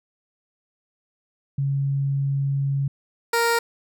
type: tone pair in turn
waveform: sine / 15% pulse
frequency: 138.59 / 466.2 Hz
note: C#3 / A#4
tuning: 0 / 0 cents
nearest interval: octave + major sixth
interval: 2100 cents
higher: second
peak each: -20 / -12 dBFS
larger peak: second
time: 1.58-2.88 / 3.33-3.59 s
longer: first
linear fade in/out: 5 ms
effects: none